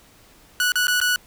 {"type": "tone with dropouts", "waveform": "sawtooth", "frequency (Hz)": 1473, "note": "F#6", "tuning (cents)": -8, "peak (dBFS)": -14, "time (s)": [0.6, 1.16], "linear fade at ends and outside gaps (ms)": 1, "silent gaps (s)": [[0.72, 0.756], [0.87, 0.881], [1.002, 1.014]], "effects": ["pink hiss -52 dBFS RMS until 1.26 s"]}